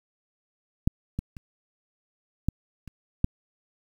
clicks, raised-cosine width 5 ms, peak -8 / -16 / -29 / -11 / -29 / -8 dBFS, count 6, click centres 0.875 / 1.19 / 1.368 / 2.486 / 2.877 / 3.244 s, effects 8-bit

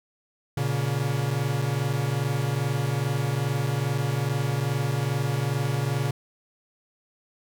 45% pulse tone pair together, 118.48 / 140.9 Hz, A#2 / C#3, +29 / +29 cents, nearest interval minor third, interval 300 cents, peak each -27 / -26 dBFS, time 0.57-6.11 s, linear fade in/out 5 ms, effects none

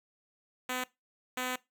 5% pulse tone bursts at uneven times, 253.1 Hz, B3, 43 cents sharp, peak -21 dBFS, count 2, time 0.69-0.84 / 1.37-1.56 s, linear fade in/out 5 ms, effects noise-tail reverb RT60 0.2 s tail -20 dB re dry

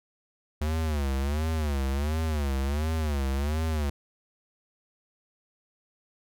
square tone with vibrato, 73.42 Hz, D2, in tune, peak -26 dBFS, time 0.61-3.9 s, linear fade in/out 5 ms, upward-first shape sine, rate 1.4 Hz, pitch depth 160 cents each way, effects none

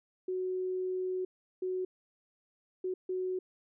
sine tone bursts at uneven times, 370 Hz, F#4, in tune, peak -31 dBFS, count 4, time 0.28-1.25 / 1.62-1.85 / 2.84-2.94 / 3.09-3.39 s, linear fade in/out 5 ms, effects none

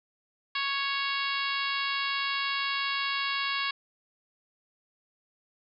harmonic tone, 554.4 Hz, C#5, in tune, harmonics 2 / 3 / 4 / 5 / 6 / 7 / 8 / 9, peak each -33 / -35 / -35 / -35 / -37 / -38 / -38 / -44 dBFS, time 0.55-3.71 s, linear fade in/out 5 ms, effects none

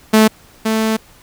sawtooth tone pair in turn, 217.9 / 220.4 Hz, A3 / A3, -17 / +3 cents, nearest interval unison, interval 20 cents, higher second, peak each -3 / -10 dBFS, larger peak first, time 0.13-0.28 / 0.65-0.97 s, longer second, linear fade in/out 10 ms, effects pink hiss -46 dBFS RMS until 1.22 s

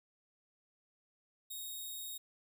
5% pulse tone, 3755 Hz, A#7, 12 cents sharp, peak -34 dBFS, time 1.5-2.18 s, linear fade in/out 10 ms, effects none

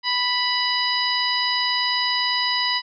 harmonic tone, 987.8 Hz, B5, in tune, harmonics 1 / 2 / 3 / 4 / 5, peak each -26 / -26 / -27 / -27 / -24 dBFS, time 0.03-2.82 s, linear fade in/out 50 ms, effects none

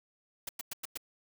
white noise bursts, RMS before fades -38 dBFS, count 5, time 0.47-0.975 s, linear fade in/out 5 ms, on 21 ms, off 100 ms, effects none

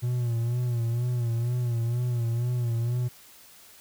triangle tone with vibrato, 119.6 Hz, A#2, 45 cents sharp, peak -22 dBFS, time 0.02-3.09 s, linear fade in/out 20 ms, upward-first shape sine, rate 2.1 Hz, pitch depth 63 cents each way, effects white hiss -52 dBFS RMS until 3.8 s

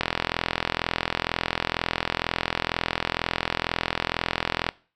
click train, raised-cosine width 0.3 ms, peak -6 dBFS, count 198, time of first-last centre 0.01-4.689 s, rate 42.1 Hz, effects noise-tail reverb RT60 0.4 s tail -21 dB re dry

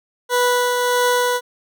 20% pulse tone with tremolo, 491.8 Hz, B4, 7 cents flat, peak -9 dBFS, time 0.29-1.41 s, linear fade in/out 50 ms, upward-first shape triangle, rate 1.6 Hz, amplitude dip 35%, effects none

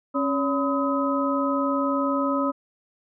sine tone cluster, 274.5 / 566 / 1008 / 1269 Hz, C#4 / C#5 / B5 / D#6, -17 / +36 / +35 / +34 cents, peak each -24 / -27 / -30 / -27 dBFS, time 0.14-2.52 s, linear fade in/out 20 ms, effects none

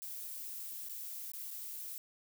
violet noise with dropouts, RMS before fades -44 dBFS, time 0.02-1.98 s, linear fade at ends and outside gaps 0 ms, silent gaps 0.886-0.895 / 1.318-1.335 / 1.506-1.511 s, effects none

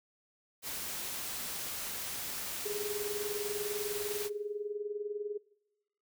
white noise, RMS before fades -39 dBFS, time 0.62-4.3 s, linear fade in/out 50 ms
sine tone with tremolo, 415.3 Hz, G#4, in tune, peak -32 dBFS, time 2.65-5.38 s, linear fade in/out 10 ms, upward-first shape sine, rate 20 Hz, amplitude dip 70%
effects noise-tail reverb RT60 1.0 s tail -24 dB re dry

